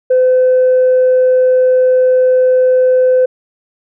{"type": "tone", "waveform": "sine", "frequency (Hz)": 510, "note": "C5", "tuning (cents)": -44, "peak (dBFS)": -5, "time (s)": [0.1, 3.26], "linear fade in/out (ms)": 10, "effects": ["tanh soft clip ceiling -4 dBFS"]}